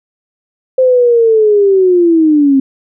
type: linear sweep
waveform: sine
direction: down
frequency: 522 to 264.9 Hz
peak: -5 dBFS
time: 0.78-2.6 s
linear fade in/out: 5 ms
effects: none